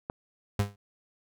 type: click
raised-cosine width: 1 ms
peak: -19 dBFS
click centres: 0.099 s
type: tone with exponential decay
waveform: 35% pulse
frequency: 101.2 Hz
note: G#2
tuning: 44 cents flat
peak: -19 dBFS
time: 0.59-0.76 s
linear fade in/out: 5 ms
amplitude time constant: 35 ms
effects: none